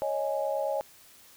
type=chord; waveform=sine; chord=C# suspended second; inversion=none; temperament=just; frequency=554.4 / 623.7 / 831.5 Hz; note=C#5 / D#5 / G#5; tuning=0 / +4 / +2 cents; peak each=-30 / -31 / -34 dBFS; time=0.02-0.81 s; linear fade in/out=0 ms; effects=white hiss -55 dBFS RMS until 1.36 s